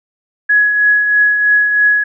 sine tone with tremolo, 1679 Hz, G#6, 18 cents sharp, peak -6 dBFS, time 0.49-2.04 s, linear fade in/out 10 ms, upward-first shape triangle, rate 3.1 Hz, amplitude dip 50%, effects none

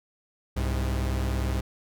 45% pulse tone pair together, 65.3 / 102.5 Hz, C2 / G#2, -3 / -22 cents, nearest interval minor sixth, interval 781 cents, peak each -26 / -31 dBFS, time 0.56-1.61 s, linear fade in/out 10 ms, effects none

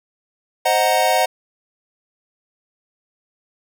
square chord, C half-diminished seventh, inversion none, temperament equal, 523.3 / 622.3 / 740 / 932.3 Hz, C5 / Eb5 / Gb5 / Bb5, 0 / 0 / 0 / 0 cents, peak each -23 / -21 / -18 / -23 dBFS, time 0.65-1.26 s, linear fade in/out 10 ms, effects none

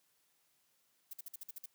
violet noise bursts, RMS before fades -45 dBFS, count 8, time 1.11-1.659 s, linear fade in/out 5 ms, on 24 ms, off 51 ms, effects white hiss -75 dBFS RMS until 1.74 s + high-pass 100 Hz 12 dB/octave

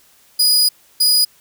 sawtooth tone bursts at uneven times, 4933 Hz, D#8, 16 cents flat, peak -8 dBFS, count 2, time 0.39-0.69 / 1-1.25 s, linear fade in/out 10 ms, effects white hiss -52 dBFS RMS until 1.4 s

